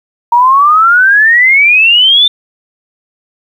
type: exponential sweep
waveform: sine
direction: up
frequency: 932.3 to 3599 Hz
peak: -3 dBFS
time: 0.32-2.28 s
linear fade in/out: 5 ms
effects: 7-bit